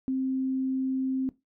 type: tone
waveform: sine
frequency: 262.8 Hz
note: C4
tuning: 8 cents sharp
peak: -25 dBFS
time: 0.08-1.29 s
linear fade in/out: 0 ms
effects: noise-tail reverb RT60 0.2 s tail -18 dB re dry